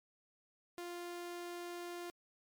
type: tone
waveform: sawtooth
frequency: 349.2 Hz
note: F4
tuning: in tune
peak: -39 dBFS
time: 0.78-2.1 s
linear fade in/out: 0 ms
effects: MP3 96 kbps